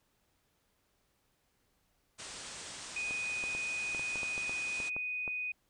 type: low-pass noise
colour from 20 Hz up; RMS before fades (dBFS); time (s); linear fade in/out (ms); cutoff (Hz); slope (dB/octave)
white; -46; 2.18-4.9; 20; 9100; 96
type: tone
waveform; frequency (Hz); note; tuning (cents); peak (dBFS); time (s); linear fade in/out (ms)
sine; 2489; D#7; 0; -34; 2.96-5.52; 5
type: clicks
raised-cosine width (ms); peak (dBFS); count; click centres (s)
1; -29; 12; 3.109 / 3.439 / 3.55 / 3.948 / 3.995 / 4.157 / 4.232 / 4.379 / 4.495 / 4.802 / 4.965 / 5.278
effects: pink hiss -75 dBFS RMS until 5.69 s